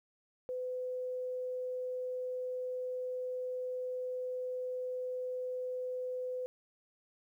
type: tone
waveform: sine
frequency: 505 Hz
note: B4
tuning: 39 cents sharp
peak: -35 dBFS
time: 0.49-6.46 s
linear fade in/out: 0 ms
effects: 12-bit